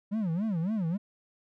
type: tone with vibrato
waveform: triangle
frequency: 190 Hz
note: F#3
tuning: 46 cents sharp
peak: -25 dBFS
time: 0.11-0.98 s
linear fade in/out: 20 ms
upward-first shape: sine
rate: 3.6 Hz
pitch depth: 290 cents each way
effects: none